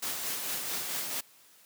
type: noise with tremolo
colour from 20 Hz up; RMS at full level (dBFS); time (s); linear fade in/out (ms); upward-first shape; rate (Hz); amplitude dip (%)
white; -33; 0.02-1.21; 10; sine; 4.5; 35
effects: white hiss -59 dBFS RMS until 1.65 s + high-pass 150 Hz 12 dB/octave